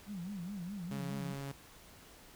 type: tone with vibrato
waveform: sine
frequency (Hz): 187.7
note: F#3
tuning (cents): +25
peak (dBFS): -39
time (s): 0.06-1.36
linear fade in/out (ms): 50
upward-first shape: sine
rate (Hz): 4.8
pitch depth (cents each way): 180
type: tone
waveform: sawtooth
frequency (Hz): 138.59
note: C#3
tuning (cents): 0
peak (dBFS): -36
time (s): 0.91-1.52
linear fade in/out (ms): 5
effects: pink hiss -57 dBFS RMS until 2.35 s